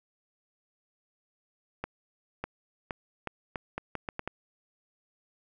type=accelerating click train; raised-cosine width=0.5 ms; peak=-18 dBFS; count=10; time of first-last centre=1.84-4.276 s; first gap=600 ms; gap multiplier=0.78; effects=none